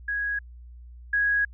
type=tone pair in turn; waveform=sine; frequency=1657 / 1657 Hz; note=G#6 / G#6; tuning=-4 / -4 cents; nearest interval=unison; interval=0 cents; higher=neither; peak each=-25 / -20 dBFS; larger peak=second; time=0.08-0.39 / 1.13-1.45 s; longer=second; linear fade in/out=5 ms; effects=added 60 Hz sine -42 dBFS peak until 1.53 s